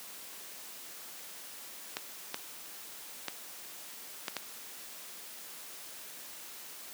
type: clicks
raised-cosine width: 0.2 ms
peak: -16 dBFS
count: 5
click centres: 1.969 / 2.344 / 3.283 / 4.282 / 4.367 s
effects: white hiss -47 dBFS RMS until 6.93 s + high-pass 200 Hz 12 dB/octave